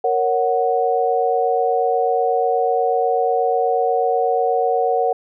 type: chord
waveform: sine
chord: F# major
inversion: first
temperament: equal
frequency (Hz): 466.2 / 554.4 / 740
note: A#4 / C#5 / F#5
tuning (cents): 0 / 0 / 0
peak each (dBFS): -19 / -23 / -18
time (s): 0.04-5.13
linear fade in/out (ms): 5
effects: none